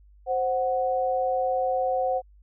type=tone pair together; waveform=sine; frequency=523.3 / 740 Hz; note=C5 / F#5; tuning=0 / 0 cents; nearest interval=tritone; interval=600 cents; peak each=-25 dBFS; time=0.26-2.22 s; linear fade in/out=50 ms; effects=added 50 Hz sine -51 dBFS peak until 2.42 s